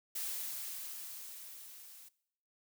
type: noise with level ramp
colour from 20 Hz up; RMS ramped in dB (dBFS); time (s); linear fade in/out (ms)
blue; -38 to -55; 0.15-2.09; 10
effects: noise-tail reverb RT60 0.7 s tail -20 dB re dry